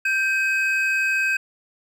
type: tone pair together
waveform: triangle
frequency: 1568 / 2538 Hz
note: G6 / D#7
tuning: 0 / +34 cents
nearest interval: minor sixth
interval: 834 cents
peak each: -20 dBFS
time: 0.05-1.37 s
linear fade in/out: 5 ms
effects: none